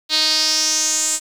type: tone with band-pass filter sweep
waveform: sawtooth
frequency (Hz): 311.1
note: D#4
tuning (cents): 0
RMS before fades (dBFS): -18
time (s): 0.09-1.2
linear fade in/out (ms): 50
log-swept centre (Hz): 4100 to 7800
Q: 5.1
effects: 7-bit